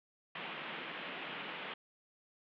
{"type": "band-pass noise", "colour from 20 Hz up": "white", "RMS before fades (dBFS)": -44, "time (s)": [0.35, 1.74], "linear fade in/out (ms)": 5, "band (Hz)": [150, 3200], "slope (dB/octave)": 48, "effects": []}